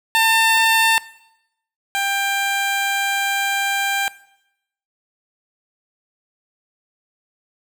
15% pulse tone pair in turn, 898 / 792.9 Hz, A5 / G5, +35 / +20 cents, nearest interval major second, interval 215 cents, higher first, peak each -7 / -12 dBFS, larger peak first, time 0.15-0.98 / 1.95-4.08 s, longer second, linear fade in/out 0 ms, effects noise-tail reverb RT60 0.8 s tail -19 dB re dry

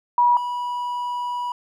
sine / triangle tone pair in turn, 968 / 975.9 Hz, B5 / B5, -35 / -21 cents, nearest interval unison, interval 14 cents, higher second, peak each -13 / -22 dBFS, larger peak first, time 0.18-0.37 / 0.37-1.52 s, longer second, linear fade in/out 2 ms, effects none

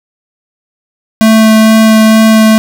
square tone with vibrato, 220 Hz, A3, in tune, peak -3 dBFS, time 1.21-2.58 s, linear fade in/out 0 ms, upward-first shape sine, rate 2.2 Hz, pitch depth 8 cents each way, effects none

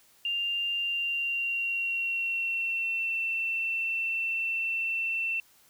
sine tone with pitch glide, 2794 to 2688 Hz, F7 to E7, 0 to +33 cents, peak -27 dBFS, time 0.25-5.4 s, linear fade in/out 2 ms, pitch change -67 cents, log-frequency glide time 0.74-3.19 s, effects white hiss -61 dBFS RMS until 5.69 s

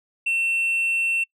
sine tone, 2700 Hz, E7, 41 cents sharp, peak -17 dBFS, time 0.26-1.24 s, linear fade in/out 10 ms, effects noise-tail reverb RT60 0.1 s tail -26 dB re dry + tanh soft clip ceiling -19 dBFS

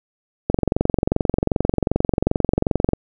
click train, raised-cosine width 2 ms, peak -3 dBFS, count 56, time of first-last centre 0.5-2.934 s, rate 22.6 Hz, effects none

